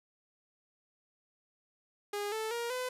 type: tone with pitch steps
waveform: sawtooth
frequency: 410 / 439.4 / 471 / 504.8 Hz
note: G#4 / A4 / A#4 / B4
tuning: -22 / -2 / +18 / +38 cents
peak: -30 dBFS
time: 2.13-2.89 s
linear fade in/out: 5 ms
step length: 190 ms
effects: resampled to 32000 Hz + 10-bit